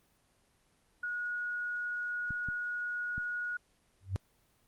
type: tone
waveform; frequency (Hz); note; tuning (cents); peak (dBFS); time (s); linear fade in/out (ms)
sine; 1451; F#6; -34; -33; 1.03-3.57; 5
type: clicks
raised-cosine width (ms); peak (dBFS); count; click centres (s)
5; -29; 3; 2.307 / 2.487 / 3.18
type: tone with exponential growth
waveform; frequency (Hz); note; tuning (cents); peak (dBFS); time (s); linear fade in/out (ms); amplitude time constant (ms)
sine; 95.4; G2; -47; -25; 4-4.16; 0; 33
effects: pink hiss -70 dBFS RMS until 4.67 s + Opus 24 kbps